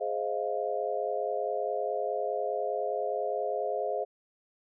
sine chord, F minor seventh, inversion first, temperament just, 419.1 / 523.8 / 628.6 / 698.5 Hz, Ab4 / C5 / Eb5 / F5, +16 / +2 / +18 / 0 cents, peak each -34 dBFS, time 0-4.05 s, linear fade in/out 20 ms, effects none

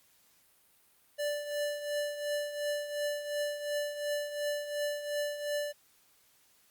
square tone with tremolo, 586 Hz, D5, 4 cents flat, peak -30 dBFS, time 1.18-5.73 s, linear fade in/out 20 ms, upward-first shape triangle, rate 2.8 Hz, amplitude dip 70%, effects white hiss -66 dBFS RMS until 6.7 s + Opus 48 kbps

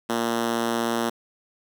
5% pulse tone with high-pass filter, 116.54 Hz, A#2, in tune, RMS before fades -25 dBFS, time 0.09-1.1 s, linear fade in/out 10 ms, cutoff 240 Hz, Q 2.1, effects 8-bit

